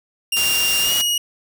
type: tone with pitch glide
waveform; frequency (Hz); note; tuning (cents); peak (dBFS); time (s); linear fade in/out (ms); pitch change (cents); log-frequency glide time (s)
sawtooth; 2794 to 2889; F7 to F#7; 0 to -42; -14; 0.32-1.18; 5; +58; 0.81-0.94
type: noise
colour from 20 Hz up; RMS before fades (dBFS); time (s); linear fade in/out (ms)
white; -24; 0.36-1.02; 10
effects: none